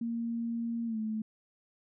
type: tone with pitch glide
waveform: sine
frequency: 232.2 to 217.9 Hz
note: A#3 to A3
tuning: -7 to -17 cents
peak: -31 dBFS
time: 0.01-1.22 s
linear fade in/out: 5 ms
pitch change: -110 cents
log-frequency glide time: 0.86-0.98 s
effects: none